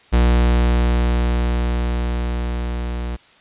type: tone with level ramp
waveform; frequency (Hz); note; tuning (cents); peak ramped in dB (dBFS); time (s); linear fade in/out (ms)
45% pulse; 60; B1; -49; -11 to -23; 0.12-3.17; 20
effects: white hiss -50 dBFS RMS until 3.4 s + resampled to 8000 Hz